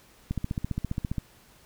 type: click train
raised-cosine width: 5 ms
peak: -16 dBFS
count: 14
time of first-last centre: 0.31-1.182 s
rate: 14.9 Hz
effects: pink hiss -57 dBFS RMS until 1.65 s

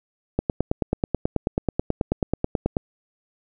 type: click train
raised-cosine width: 2 ms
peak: -7 dBFS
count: 23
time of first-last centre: 0.39-2.768 s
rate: 9.25 Hz
effects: none

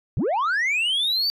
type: linear sweep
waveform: sine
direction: up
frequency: 79.4 to 4657 Hz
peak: -17 dBFS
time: 0.17-1.3 s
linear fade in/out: 0 ms
effects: tanh soft clip ceiling -19 dBFS

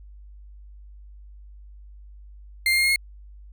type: tone with pitch steps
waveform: 35% pulse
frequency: 2100 / 2115 / 2129 / 2144 / 2159 Hz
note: C7 / C7 / C7 / C7 / C#7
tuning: +6 / +18 / +30 / +42 / -46 cents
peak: -16 dBFS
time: 2.66-2.96 s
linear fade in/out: 2 ms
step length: 60 ms
effects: added 50 Hz sine -42 dBFS peak until 3.52 s

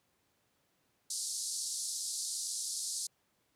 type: band-pass noise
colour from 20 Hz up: white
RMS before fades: -38 dBFS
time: 1.1-3.07 s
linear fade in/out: 5 ms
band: 4200 to 10000 Hz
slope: 48 dB/octave
effects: pink hiss -75 dBFS RMS until 3.55 s + high-pass 100 Hz 12 dB/octave

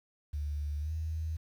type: tone with pitch glide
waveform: sine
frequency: 73.42 to 79.6 Hz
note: D2 to D#2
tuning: 0 to +40 cents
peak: -32 dBFS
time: 0.33-1.37 s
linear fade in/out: 10 ms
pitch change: +140 cents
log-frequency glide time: 0.79-0.92 s
effects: 10-bit

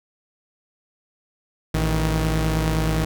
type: tone pair together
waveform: sawtooth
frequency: 55.93 / 158.2 Hz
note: A1 / D#3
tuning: +29 / +29 cents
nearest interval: octave + tritone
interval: 1800 cents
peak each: -18 dBFS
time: 1.74-3.05 s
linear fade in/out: 5 ms
effects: none

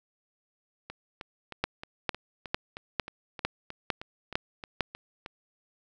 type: two click trains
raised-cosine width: 0.3 ms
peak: -23 / -10 dBFS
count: 15 / 8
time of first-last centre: 0.9-5.261 / 1.64-4.807 s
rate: 3.21 / 2.21 Hz
effects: none

